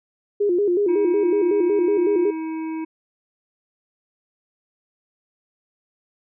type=tone with vibrato; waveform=sine; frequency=380 Hz; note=F#4; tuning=46 cents sharp; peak=-16 dBFS; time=0.4-2.31 s; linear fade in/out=10 ms; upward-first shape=square; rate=5.4 Hz; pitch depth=130 cents each way
type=harmonic tone; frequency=320 Hz; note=D#4; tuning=49 cents sharp; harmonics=1 / 3 / 5 / 7 / 8; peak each=-25 / -37 / -51 / -44 / -50 dBFS; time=0.88-2.85 s; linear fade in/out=10 ms
effects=none